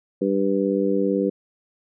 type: harmonic tone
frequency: 98 Hz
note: G2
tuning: in tune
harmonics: 2 / 3 / 4 / 5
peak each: -24 / -24 / -24 / -24 dBFS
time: 0.21-1.3 s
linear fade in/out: 10 ms
effects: none